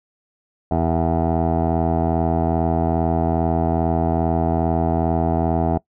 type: tone with low-pass filter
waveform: 15% pulse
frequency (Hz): 82.41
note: E2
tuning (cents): 0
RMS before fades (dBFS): -19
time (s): 0.71-5.78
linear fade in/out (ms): 5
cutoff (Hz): 680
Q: 4.9
effects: noise-tail reverb RT60 0.1 s tail -22 dB re dry